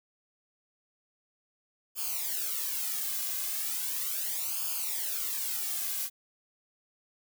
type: noise with flanger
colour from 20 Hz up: blue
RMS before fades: -33 dBFS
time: 1.95-6.1 s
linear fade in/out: 50 ms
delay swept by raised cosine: 0.51 to 2.21 ms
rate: 0.37 Hz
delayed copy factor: -0.95
effects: none